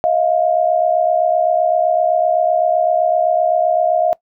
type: tone pair together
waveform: sine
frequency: 636 / 703.8 Hz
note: D#5 / F5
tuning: +38 / +13 cents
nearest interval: major second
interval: 175 cents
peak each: -15 dBFS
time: 0.04-4.13 s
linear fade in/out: 0 ms
effects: noise-tail reverb RT60 0.1 s tail -20 dB re dry